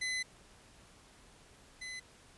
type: tone pair in turn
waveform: sawtooth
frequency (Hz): 2025 / 2025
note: B6 / B6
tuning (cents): +43 / +43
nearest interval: unison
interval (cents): 0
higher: neither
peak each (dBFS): -30 / -38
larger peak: first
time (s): 0.01-0.23 / 1.81-2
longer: first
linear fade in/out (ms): 10
effects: pink hiss -60 dBFS RMS until 2.37 s + resampled to 24000 Hz